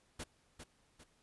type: noise with echo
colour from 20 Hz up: pink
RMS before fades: -43 dBFS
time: 0.19-0.24 s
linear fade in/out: 10 ms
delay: 400 ms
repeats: 2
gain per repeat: -7 dB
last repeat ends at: 1.04 s
effects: pink hiss -72 dBFS RMS until 1.22 s + resampled to 24000 Hz